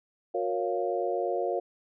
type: chord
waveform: sine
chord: Gb major seventh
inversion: none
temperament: equal with one note detuned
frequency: 362.8 / 466.2 / 554.4 / 698.5 Hz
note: Gb4 / Bb4 / Db5 / F5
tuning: -34 / 0 / 0 / 0 cents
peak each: -32 dBFS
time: 0.34-1.6 s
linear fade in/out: 10 ms
effects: none